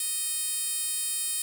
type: tone with high-pass filter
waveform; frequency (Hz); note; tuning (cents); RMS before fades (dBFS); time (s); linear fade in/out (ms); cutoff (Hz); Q
10% pulse; 622.3; D#5; 0; -30; 0-1.42; 2; 7800; 1.2
effects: 8-bit